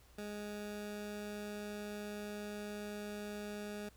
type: tone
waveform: 20% pulse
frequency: 207.7 Hz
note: G#3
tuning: in tune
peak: -37 dBFS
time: 0.18-3.89 s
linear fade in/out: 5 ms
effects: added 60 Hz sine -63 dBFS peak until 3.96 s + pink hiss -66 dBFS RMS until 3.96 s